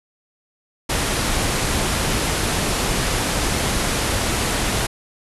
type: low-pass noise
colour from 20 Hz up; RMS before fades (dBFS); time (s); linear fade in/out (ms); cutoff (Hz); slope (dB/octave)
pink; -21; 0.89-4.87; 10; 12000; 96
effects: none